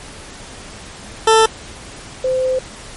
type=tone pair in turn; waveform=20% pulse / sine; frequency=443.9 / 516 Hz; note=A4 / C5; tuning=+15 / -24 cents; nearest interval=minor third; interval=261 cents; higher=second; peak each=-3 / -14 dBFS; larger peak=first; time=1.27-1.46 / 2.24-2.59 s; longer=second; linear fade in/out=5 ms; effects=pink hiss -35 dBFS RMS until 2.96 s + MP3 48 kbps